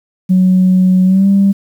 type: tone with pitch glide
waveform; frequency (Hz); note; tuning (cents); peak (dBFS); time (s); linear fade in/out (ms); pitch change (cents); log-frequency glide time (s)
sine; 185 to 197.14; F#3 to G3; 0 to +10; -5; 0.29-1.53; 20; +110; 1.05-1.27
effects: tanh soft clip ceiling -2 dBFS + 7-bit